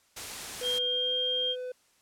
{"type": "noise", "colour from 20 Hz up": "white", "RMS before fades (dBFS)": -38, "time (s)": [0.16, 0.79], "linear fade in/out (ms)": 10}
{"type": "tone with pitch glide", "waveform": "triangle", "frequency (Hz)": [495, 502.8], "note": ["B4", "B4"], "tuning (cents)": [4, 31], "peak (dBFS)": -32, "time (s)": [0.61, 1.72], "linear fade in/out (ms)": 5, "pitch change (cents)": 27, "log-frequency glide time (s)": [0.87, 1.14]}
{"type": "tone", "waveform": "sine", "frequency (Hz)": 3206, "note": "G7", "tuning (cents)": 38, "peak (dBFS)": -27, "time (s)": [0.62, 1.56], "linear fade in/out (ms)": 50}
{"effects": ["white hiss -66 dBFS RMS until 2.01 s", "low-pass 10000 Hz 12 dB/octave"]}